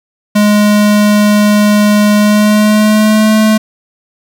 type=tone with pitch glide; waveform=square; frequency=208.4 to 216.6 Hz; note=G#3 to A3; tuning=+6 to -27 cents; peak=-6 dBFS; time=0.35-3.58 s; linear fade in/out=10 ms; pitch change=+67 cents; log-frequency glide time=2.17-3.35 s; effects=7-bit